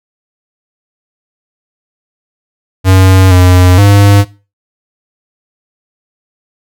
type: tone with pitch steps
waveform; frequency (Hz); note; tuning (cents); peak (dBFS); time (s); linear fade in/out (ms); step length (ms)
square; 94.3 / 90.7 / 100.9; F#2 / F#2 / G#2; +33 / -34 / -49; -3; 2.84-4.25; 50; 470
effects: noise-tail reverb RT60 0.3 s tail -19 dB re dry